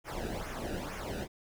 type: noise with flanger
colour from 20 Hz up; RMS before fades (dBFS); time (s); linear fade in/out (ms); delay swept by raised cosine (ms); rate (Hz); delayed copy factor
brown; -38; 0.04-1.28; 50; 0.23 to 0.95; 2.2; -0.8
effects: none